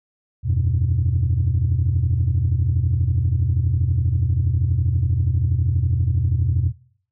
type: chord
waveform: sine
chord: E suspended second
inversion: none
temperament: equal with one note detuned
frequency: 82.41 / 94.77 / 123.47 Hz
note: E2 / F#2 / B2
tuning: 0 / +42 / 0 cents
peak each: -20 dBFS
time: 0.43-6.73 s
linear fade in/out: 50 ms
effects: noise-tail reverb RT60 0.5 s tail -19 dB re dry + tanh soft clip ceiling -11 dBFS